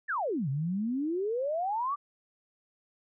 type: exponential two-way sweep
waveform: sine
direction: down then up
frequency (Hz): 1865 to 130 to 1194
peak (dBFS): -28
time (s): 0.08-1.96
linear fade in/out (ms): 20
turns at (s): 0.49
effects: none